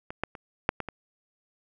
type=clicks; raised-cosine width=0.5 ms; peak=-21 / -12 / -26 / -6 / -16 / -20 dBFS; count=6; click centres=0.105 / 0.236 / 0.352 / 0.691 / 0.803 / 0.887 s; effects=none